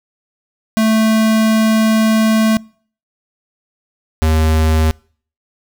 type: tone pair in turn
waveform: square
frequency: 220 / 79 Hz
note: A3 / D#2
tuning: 0 / +27 cents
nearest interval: octave + tritone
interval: 1773 cents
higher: first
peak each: -11 dBFS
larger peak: neither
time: 0.77-2.57 / 4.22-4.91 s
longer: first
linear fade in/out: 0 ms
effects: noise-tail reverb RT60 0.5 s tail -26 dB re dry